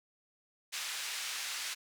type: band-pass noise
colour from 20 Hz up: pink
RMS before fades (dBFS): -39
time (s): 0.72-1.75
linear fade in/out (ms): 20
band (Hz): 2000 to 8600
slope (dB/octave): 12
effects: none